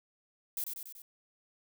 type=noise with echo; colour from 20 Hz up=violet; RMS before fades=-35 dBFS; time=0.57-0.64 s; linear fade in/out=2 ms; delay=95 ms; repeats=4; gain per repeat=-4 dB; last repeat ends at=1.02 s; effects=none